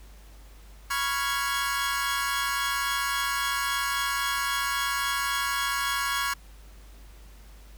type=chord; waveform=sawtooth; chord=C# dominant seventh; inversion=third; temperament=equal; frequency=987.8 / 1108.7 / 1396.9 / 1661.2 Hz; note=B5 / C#6 / E#6 / G#6; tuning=0 / 0 / 0 / 0 cents; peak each=-31 / -26 / -29 / -27 dBFS; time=0.9-6.34 s; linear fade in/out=10 ms; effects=added 50 Hz sine -46 dBFS peak until 7.77 s + pink hiss -56 dBFS RMS until 7.77 s